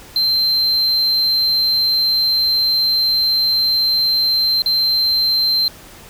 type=tone with dropouts; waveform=triangle; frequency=4124 Hz; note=C8; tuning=26 cents flat; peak=-12 dBFS; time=0.16-5.68 s; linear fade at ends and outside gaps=1 ms; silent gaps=4.62-4.66 s; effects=pink hiss -40 dBFS RMS until 6.09 s